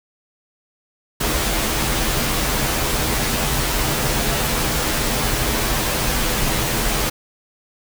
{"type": "noise with comb filter", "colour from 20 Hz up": "pink", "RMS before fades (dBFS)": -20, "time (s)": [1.2, 7.1], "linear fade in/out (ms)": 10, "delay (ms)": 11, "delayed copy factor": -0.65, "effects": []}